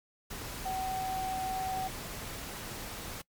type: tone in noise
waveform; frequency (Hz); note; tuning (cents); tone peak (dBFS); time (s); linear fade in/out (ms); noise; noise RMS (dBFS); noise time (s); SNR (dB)
sine; 757; F#5; +39; -32; 0.65-1.88; 10; pink; -41; 0.3-3.22; +6
effects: noise-tail reverb RT60 0.1 s tail -23 dB re dry + MP3 96 kbps